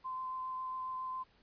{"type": "tone with vibrato", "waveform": "sine", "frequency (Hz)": 1033, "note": "C6", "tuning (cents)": -22, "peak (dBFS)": -37, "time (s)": [0.04, 1.24], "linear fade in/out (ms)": 20, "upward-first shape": "triangle", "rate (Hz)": 7.3, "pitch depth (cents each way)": 12, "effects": ["pink hiss -68 dBFS RMS until 1.42 s", "resampled to 11025 Hz"]}